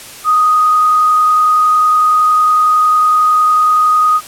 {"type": "tone with frequency modulation", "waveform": "sine", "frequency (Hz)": 1244.5, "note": "D#6", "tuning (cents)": 0, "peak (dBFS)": -7, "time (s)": [0.24, 4.21], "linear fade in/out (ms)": 50, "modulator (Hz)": 30.9, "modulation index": 0.36, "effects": ["white hiss -32 dBFS RMS until 4.27 s", "low-pass 12000 Hz 12 dB/octave"]}